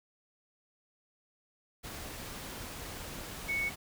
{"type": "tone in noise", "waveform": "sine", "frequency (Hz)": 2217, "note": "C#7", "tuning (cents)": 0, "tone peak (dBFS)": -30, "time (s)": [3.48, 3.7], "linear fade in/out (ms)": 20, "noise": "pink", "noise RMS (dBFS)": -43, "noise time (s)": [1.83, 3.76], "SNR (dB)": 10, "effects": []}